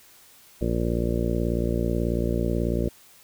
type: harmonic tone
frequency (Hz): 58.27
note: A#1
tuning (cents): 0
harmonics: 1 / 2 / 3 / 4 / 5 / 6 / 7 / 8 / 9 / 10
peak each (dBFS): -27 / -30 / -30 / -30 / -36 / -30 / -38 / -33 / -38 / -35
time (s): 0.61-2.89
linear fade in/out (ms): 5
effects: white hiss -53 dBFS RMS until 3.23 s